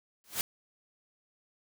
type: noise with exponential growth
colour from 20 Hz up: white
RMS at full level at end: -27 dBFS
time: 0.24-0.41 s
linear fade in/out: 0 ms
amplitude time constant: 35 ms
effects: none